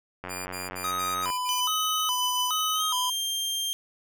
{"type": "click train", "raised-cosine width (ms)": 0.5, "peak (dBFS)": -20, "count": 98, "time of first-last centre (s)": [0.24, 1.301], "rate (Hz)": 91.4}
{"type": "tone bursts", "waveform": "10% pulse", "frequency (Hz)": 2400, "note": "D7", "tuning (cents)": 37, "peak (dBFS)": -26, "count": 6, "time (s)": [0.29, 1.615], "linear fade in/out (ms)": 20, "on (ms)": 170, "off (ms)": 61}
{"type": "tone with vibrato", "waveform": "square", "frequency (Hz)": 1122, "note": "C#6", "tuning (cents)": 21, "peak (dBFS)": -28, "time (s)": [0.84, 3.1], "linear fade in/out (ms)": 5, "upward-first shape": "square", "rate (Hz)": 1.2, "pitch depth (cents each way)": 200}
{"type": "tone with pitch glide", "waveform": "sawtooth", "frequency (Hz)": [3005, 3184], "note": ["F#7", "G7"], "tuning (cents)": [26, 26], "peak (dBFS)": -24, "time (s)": [1.49, 3.73], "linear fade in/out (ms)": 0, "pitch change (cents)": 100, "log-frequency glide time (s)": [2.74, 2.83]}
{"effects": []}